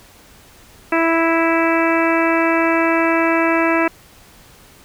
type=harmonic tone; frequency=329.6 Hz; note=E4; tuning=in tune; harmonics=1 / 2 / 3 / 4 / 5 / 6 / 7 / 8; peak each=-17 / -20 / -22 / -23 / -24 / -25 / -25 / -26 dBFS; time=0.92-3.88 s; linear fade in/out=5 ms; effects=pink hiss -46 dBFS RMS until 4.84 s